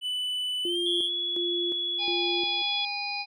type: tone with pitch glide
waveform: triangle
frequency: 2988 to 3202 Hz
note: F#7 to G7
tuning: +16 to +36 cents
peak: -26 dBFS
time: 0.01-1.1 s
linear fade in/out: 50 ms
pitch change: +120 cents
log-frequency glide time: 0.64-0.78 s
type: tone with tremolo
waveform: sine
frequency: 348.9 Hz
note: F4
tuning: 2 cents flat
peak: -29 dBFS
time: 0.65-2.62 s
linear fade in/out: 2 ms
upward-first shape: square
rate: 1.4 Hz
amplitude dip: 75%
type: tone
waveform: sine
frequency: 3383 Hz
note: G#7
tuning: 31 cents sharp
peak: -27 dBFS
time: 0.86-2.85 s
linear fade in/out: 2 ms
type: harmonic tone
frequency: 818 Hz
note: G#5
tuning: 26 cents flat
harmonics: 1 / 3 / 5 / 6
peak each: -35 / -33 / -37 / -36 dBFS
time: 1.98-3.26 s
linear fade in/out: 50 ms
effects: none